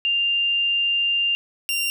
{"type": "tone pair in turn", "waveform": ["sine", "sawtooth"], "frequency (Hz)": [2794, 2776], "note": ["F7", "F7"], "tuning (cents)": [0, -11], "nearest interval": "unison", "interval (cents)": 11, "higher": "first", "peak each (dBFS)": -18, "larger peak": "neither", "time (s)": [[0.05, 1.35], [1.69, 1.9]], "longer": "first", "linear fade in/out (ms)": 0, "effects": []}